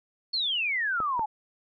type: exponential sweep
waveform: sine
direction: down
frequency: 4435 to 829 Hz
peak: -25 dBFS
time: 0.33-1.26 s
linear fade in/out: 10 ms
type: clicks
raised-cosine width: 1 ms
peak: -21 dBFS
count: 2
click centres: 1.003 / 1.194 s
effects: none